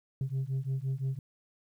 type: beating tone pair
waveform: sine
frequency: 130.81 / 136.61 Hz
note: C3 / C#3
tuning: 0 / -25 cents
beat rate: 5.8 Hz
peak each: -31 dBFS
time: 0.21-1.19 s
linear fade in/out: 2 ms
effects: tanh soft clip ceiling -27 dBFS + 11-bit